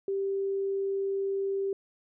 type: tone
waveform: sine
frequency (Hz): 392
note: G4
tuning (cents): 0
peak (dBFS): -27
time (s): 0.08-1.73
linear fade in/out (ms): 2
effects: none